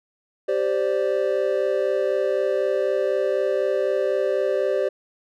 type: chord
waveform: triangle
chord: G suspended fourth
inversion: none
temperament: equal with one note detuned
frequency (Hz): 390.6 / 523.3 / 587.3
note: G4 / C5 / D5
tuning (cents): -6 / 0 / 0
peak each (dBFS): -22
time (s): 0.48-4.89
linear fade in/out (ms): 10
effects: none